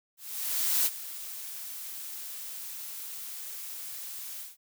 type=noise with ADSR envelope; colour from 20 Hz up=blue; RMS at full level=-25 dBFS; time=0.17-4.57 s; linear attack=690 ms; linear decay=35 ms; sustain=-15 dB; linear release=170 ms; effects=none